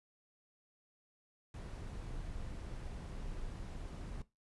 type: noise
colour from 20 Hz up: brown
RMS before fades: -44 dBFS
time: 1.54-4.22 s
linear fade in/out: 2 ms
effects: noise-tail reverb RT60 0.2 s tail -17 dB re dry + resampled to 24000 Hz